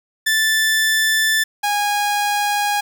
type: tone pair in turn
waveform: sawtooth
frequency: 1760 / 822.3 Hz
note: A6 / G#5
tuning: 0 / -17 cents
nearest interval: octave + minor second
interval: 1317 cents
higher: first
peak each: -11 / -13 dBFS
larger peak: first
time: 0.26-1.44 / 1.63-2.81 s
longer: neither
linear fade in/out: 10 ms
effects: 8-bit